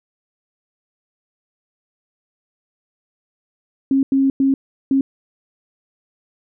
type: tone bursts at uneven times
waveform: sine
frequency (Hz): 270.6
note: C#4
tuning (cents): -42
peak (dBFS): -12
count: 4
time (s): 3.91-4.03 / 4.12-4.3 / 4.4-4.54 / 4.91-5.01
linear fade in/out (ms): 2
effects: none